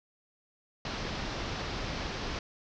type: low-pass noise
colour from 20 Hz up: pink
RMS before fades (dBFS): -36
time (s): 0.85-2.39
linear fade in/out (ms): 2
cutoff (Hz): 5700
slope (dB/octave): 48
effects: none